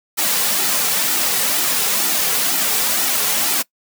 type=noise with flanger; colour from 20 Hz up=white; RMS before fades=-18 dBFS; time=0.17-3.63 s; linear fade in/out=20 ms; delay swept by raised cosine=1.8 to 3.3 ms; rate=2.1 Hz; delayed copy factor=-0.55; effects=noise-tail reverb RT60 0.1 s tail -22 dB re dry + high-pass 200 Hz 12 dB/octave